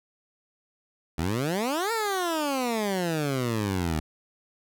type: exponential two-way sweep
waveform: 15% pulse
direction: up then down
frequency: 75.4 to 466.2 to 75.4 Hz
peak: -19 dBFS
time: 1.18-4 s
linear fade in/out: 5 ms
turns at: 1.92 s
effects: none